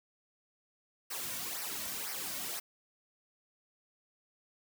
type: noise with flanger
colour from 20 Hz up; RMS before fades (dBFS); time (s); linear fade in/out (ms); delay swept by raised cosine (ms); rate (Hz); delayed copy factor
white; -39; 1.1-2.6; 10; 0.27 to 2.47; 2; -0.7
effects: none